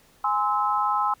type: chord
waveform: sine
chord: Ab augmented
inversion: none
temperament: just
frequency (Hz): 830.6 / 1038.3 / 1297.8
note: Ab5 / C6 / E6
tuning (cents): 0 / -14 / -27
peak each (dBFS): -25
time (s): 0.24-1.14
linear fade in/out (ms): 5
effects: pink hiss -58 dBFS RMS until 1.2 s